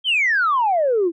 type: exponential sweep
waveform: sine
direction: down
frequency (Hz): 3249 to 320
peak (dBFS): -14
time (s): 0.04-1.12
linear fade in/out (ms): 50
effects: tanh soft clip ceiling -11 dBFS